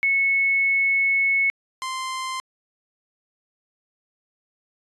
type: tone pair in turn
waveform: sine / sawtooth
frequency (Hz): 2200 / 1043.1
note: C#7 / C6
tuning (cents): -14 / -6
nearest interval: octave + minor second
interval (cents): 1292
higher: first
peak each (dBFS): -17 / -23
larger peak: first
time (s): 0.03-1.5 / 1.82-2.4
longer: first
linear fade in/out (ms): 0
effects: resampled to 24000 Hz